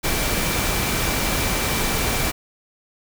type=tone in noise; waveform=sine; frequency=2336 Hz; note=D7; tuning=10 cents flat; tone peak=-32 dBFS; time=0.03-2.32 s; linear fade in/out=20 ms; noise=pink; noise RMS=-22 dBFS; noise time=0.03-2.32 s; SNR=-13 dB; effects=none